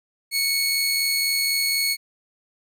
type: tone pair together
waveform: sawtooth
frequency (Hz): 2217 / 4350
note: C#7 / C#8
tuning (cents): 0 / -33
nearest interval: octave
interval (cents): 1167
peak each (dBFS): -20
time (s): 0.31-1.97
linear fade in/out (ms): 50
effects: none